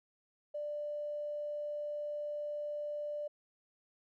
triangle tone with tanh clipping, 591 Hz, D5, 11 cents sharp, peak -36 dBFS, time 0.54-3.28 s, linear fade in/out 10 ms, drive 3 dB, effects none

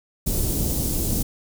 pink band-stop noise, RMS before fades -23 dBFS, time 0.26-1.23 s, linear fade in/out 10 ms, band 330 to 8000 Hz, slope 12 dB/octave, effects none

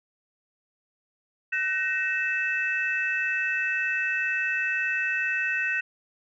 sine tone cluster, 1516 / 1874 / 2629 Hz, F#6 / A#6 / E7, +42 / +9 / -5 cents, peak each -28 dBFS, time 1.52-5.81 s, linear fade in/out 10 ms, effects tanh soft clip ceiling -14 dBFS

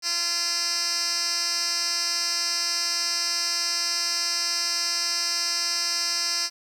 10% pulse tone with band-pass filter, 343.4 Hz, F4, 29 cents flat, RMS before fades -26 dBFS, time 0.02-6.5 s, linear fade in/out 50 ms, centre 5400 Hz, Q 3.3, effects 9-bit

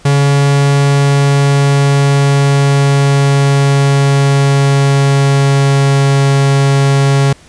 45% pulse tone with pitch glide, 140.8 to 138.3 Hz, C#3 to C#3, +27 to -4 cents, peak -7 dBFS, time 0.05-7.33 s, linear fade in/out 5 ms, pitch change -31 cents, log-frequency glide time 0.46-6.24 s, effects pink hiss -42 dBFS RMS until 7.48 s + resampled to 22050 Hz

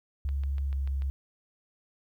sine tone with pitch glide, 69.3 to 68.19 Hz, C#2 to C#2, 0 to -28 cents, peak -27 dBFS, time 0.25-1.1 s, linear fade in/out 0 ms, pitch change -28 cents, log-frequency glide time 0.68-0.73 s
click train, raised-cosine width 0.3 ms, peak -33 dBFS, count 6, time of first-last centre 0.29-1.021 s, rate 6.84 Hz
effects 11-bit

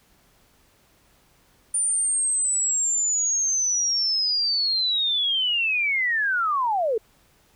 sine linear sweep, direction down, 9270 to 414.8 Hz, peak -20 dBFS, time 1.74-6.98 s, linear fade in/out 5 ms, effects pink hiss -60 dBFS RMS until 7.55 s

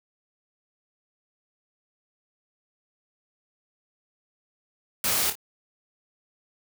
white noise with echo, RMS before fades -25 dBFS, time 5.04-5.3 s, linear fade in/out 2 ms, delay 27 ms, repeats 2, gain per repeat -8 dB, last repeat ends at 5.354 s, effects none

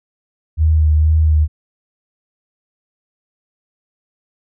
sine tone with vibrato, 77.78 Hz, D#2, in tune, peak -9 dBFS, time 0.57-1.48 s, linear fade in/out 50 ms, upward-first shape sine, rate 2.1 Hz, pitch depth 26 cents each way, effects none

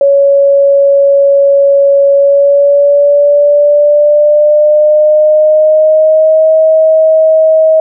sine tone with pitch glide, 559 to 634.7 Hz, C#5 to D#5, +14 to +34 cents, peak -3 dBFS, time 0.01-7.8 s, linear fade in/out 2 ms, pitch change +220 cents, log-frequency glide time 2.13-6.53 s, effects none

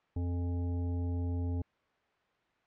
harmonic tone with a mistuned harmonic, 87.31 Hz, F2, in tune, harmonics 1 / 3 / 5 / 7 / 9, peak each -31 / -39 / -47 / -55 / -54 dBFS, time 0.16-1.62 s, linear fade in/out 5 ms, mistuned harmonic 9, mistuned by +73 cents, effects white hiss -71 dBFS RMS until 2.66 s + low-pass 2000 Hz 12 dB/octave

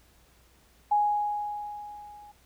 sine tone with level ramp, 830.6 Hz, G#5, in tune, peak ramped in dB -19 to -47 dBFS, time 0.91-2.32 s, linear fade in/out 10 ms, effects added 60 Hz sine -62 dBFS peak until 2.45 s + pink hiss -62 dBFS RMS until 2.45 s

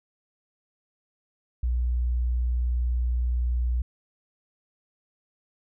sine tone, 60.7 Hz, B1, 29 cents flat, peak -22 dBFS, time 1.63-3.82 s, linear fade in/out 5 ms, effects none

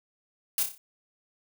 blue noise with echo, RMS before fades -26 dBFS, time 0.58-0.63 s, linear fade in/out 2 ms, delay 30 ms, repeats 5, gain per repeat -6 dB, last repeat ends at 0.78 s, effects none

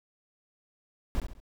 brown noise with echo, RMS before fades -27 dBFS, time 1.15-1.2 s, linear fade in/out 0 ms, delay 67 ms, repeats 3, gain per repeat -8 dB, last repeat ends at 1.401 s, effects none

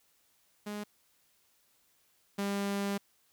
sawtooth tone pair in turn, 207.7 / 199.96 Hz, G#3 / G3, 0 / +35 cents, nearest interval minor second, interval 65 cents, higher first, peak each -33 / -27 dBFS, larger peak second, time 0.66-0.84 / 2.38-2.98 s, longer second, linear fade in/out 10 ms, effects white hiss -70 dBFS RMS until 3.32 s

